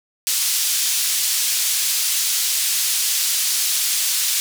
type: band-pass noise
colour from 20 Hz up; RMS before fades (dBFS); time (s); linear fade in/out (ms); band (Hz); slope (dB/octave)
pink; -20; 0.27-4.4; 0; 4400 to 15000; 12
effects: none